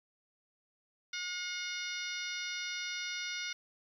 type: harmonic tone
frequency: 720 Hz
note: F#5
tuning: 47 cents flat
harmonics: 2 / 3 / 4 / 5 / 6 / 7 / 8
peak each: -43 / -41 / -46 / -44 / -48 / -46 / -45 dBFS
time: 1.13-3.53 s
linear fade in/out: 5 ms
effects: 11-bit